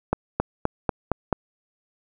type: accelerating click train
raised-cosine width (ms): 1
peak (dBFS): -6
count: 6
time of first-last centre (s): 0.13-1.327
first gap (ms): 270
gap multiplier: 0.94
effects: none